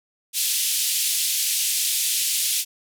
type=band-pass noise; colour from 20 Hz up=white; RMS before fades=-23 dBFS; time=0.33-2.65 s; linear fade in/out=50 ms; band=2700 to 13000 Hz; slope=24 dB/octave; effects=none